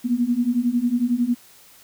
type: beating tone pair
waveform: sine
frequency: 235.2 / 246.2 Hz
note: A#3 / B3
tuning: +16 / -5 cents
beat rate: 11 Hz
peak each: -22 / -20 dBFS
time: 0.04-1.35 s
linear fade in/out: 20 ms
effects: white hiss -50 dBFS RMS until 1.83 s